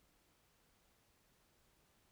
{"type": "silence", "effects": ["pink hiss -74 dBFS RMS until 2.11 s"]}